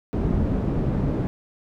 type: low-pass noise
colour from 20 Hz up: white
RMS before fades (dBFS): -23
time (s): 0.13-1.27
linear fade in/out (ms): 0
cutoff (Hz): 230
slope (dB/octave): 12
effects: none